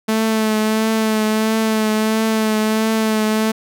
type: tone with vibrato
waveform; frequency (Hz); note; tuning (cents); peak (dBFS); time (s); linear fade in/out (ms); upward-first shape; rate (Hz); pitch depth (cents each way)
sawtooth; 218.6; A3; -11; -11; 0.08-3.52; 10; triangle; 1.5; 29
effects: none